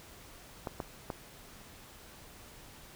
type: clicks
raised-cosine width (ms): 1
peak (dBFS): -21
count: 3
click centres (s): 0.672 / 0.802 / 1.102
effects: pink hiss -53 dBFS RMS until 2.95 s